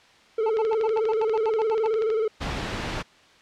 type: tone with vibrato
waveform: triangle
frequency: 440.5 Hz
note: A4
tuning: 2 cents sharp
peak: -19 dBFS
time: 0.38-2.28 s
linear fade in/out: 5 ms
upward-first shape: square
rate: 19 Hz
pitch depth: 52 cents each way
type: tone bursts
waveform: triangle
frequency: 880 Hz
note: A5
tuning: in tune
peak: -24 dBFS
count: 12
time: 0.46-1.873 s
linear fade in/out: 5 ms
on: 38 ms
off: 87 ms
type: click train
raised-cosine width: 0.2 ms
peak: -19 dBFS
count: 20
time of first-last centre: 0.57-2.102 s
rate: 12.4 Hz
type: noise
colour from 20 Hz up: pink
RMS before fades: -29 dBFS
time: 2.4-3.03 s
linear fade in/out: 20 ms
effects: white hiss -54 dBFS RMS until 3.41 s + low-pass 4000 Hz 12 dB/octave